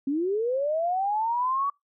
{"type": "linear sweep", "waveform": "sine", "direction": "up", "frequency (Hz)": [264.3, 1143], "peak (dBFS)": -23, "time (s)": [0.07, 1.7], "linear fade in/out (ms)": 5, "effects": ["noise-tail reverb RT60 0.2 s tail -25 dB re dry"]}